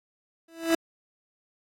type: tone with exponential growth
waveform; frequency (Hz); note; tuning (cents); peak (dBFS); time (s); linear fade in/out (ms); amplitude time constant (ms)
30% pulse; 329.6; E4; 0; -15; 0.48-0.75; 5; 58
effects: AAC 48 kbps